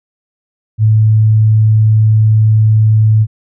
sine tone, 108.9 Hz, A2, 17 cents flat, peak -5 dBFS, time 0.78-3.27 s, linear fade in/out 50 ms, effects none

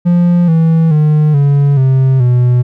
triangle tone with pitch steps, 174.61 / 162.92 / 152.01 / 141.83 / 132.33 / 123.47 Hz, F3 / E3 / D#3 / C#3 / C3 / B2, 0 / -20 / -40 / +40 / +20 / 0 cents, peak -4 dBFS, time 0.05-2.63 s, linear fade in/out 20 ms, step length 430 ms, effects none

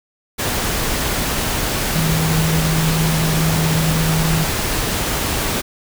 sine tone in noise, 160 Hz, D#3, 49 cents sharp, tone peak -16 dBFS, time 1.94-4.45 s, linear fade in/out 20 ms, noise pink, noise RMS -20 dBFS, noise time 0.38-5.62 s, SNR +1 dB, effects none

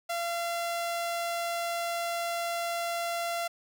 sawtooth tone, 684 Hz, F5, 36 cents flat, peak -26 dBFS, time 0.09-3.48 s, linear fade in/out 10 ms, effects none

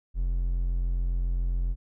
triangle tone, 43.65 Hz, F1, in tune, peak -22 dBFS, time 0.14-1.76 s, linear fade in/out 50 ms, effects none

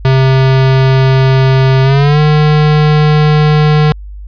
square tone with pitch glide, 132.5 to 151.33 Hz, C3 to D#3, +22 to -48 cents, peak -6 dBFS, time 0.05-3.92 s, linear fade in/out 0 ms, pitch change +230 cents, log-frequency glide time 1.83-2.2 s, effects added 50 Hz sine -24 dBFS peak until 4.27 s + resampled to 11025 Hz

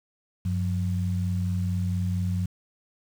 sine tone pair together, 95 / 179.34 Hz, F#2 / F3, +46 / +46 cents, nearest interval major seventh, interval 1100 cents, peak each -25 / -29 dBFS, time 0.45-2.46 s, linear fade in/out 5 ms, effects 8-bit

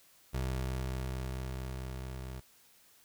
25% pulse tone with level ramp, 64.5 Hz, C2, 24 cents flat, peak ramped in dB -28 to -37 dBFS, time 0.33-2.41 s, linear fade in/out 20 ms, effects white hiss -63 dBFS RMS until 3.04 s

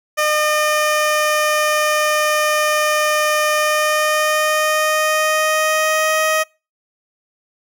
15% pulse tone with pitch glide, 607 to 627.7 Hz, D#5 to D#5, -43 to +15 cents, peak -8 dBFS, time 0.17-6.44 s, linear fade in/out 20 ms, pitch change +58 cents, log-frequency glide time 3.53-6.2 s, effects noise-tail reverb RT60 0.3 s tail -26 dB re dry

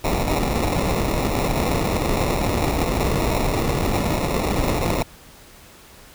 pink noise with sample-and-hold, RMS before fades -21 dBFS, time 0.04-5.03 s, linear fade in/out 5 ms, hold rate 1575 Hz, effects pink hiss -46 dBFS RMS until 6.14 s

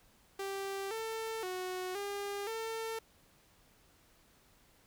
sawtooth tone with pitch steps, 391.8 / 446.6 / 367.9 / 403.3 / 449.2 Hz, G4 / A4 / F#4 / G4 / A4, -1 / +26 / -10 / +49 / +36 cents, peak -33 dBFS, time 0.39-2.99 s, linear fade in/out 5 ms, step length 520 ms, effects pink hiss -66 dBFS RMS until 4.86 s

